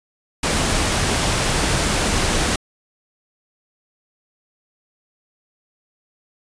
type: noise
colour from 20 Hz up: pink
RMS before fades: -19 dBFS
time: 0.43-2.56 s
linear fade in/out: 5 ms
effects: resampled to 22050 Hz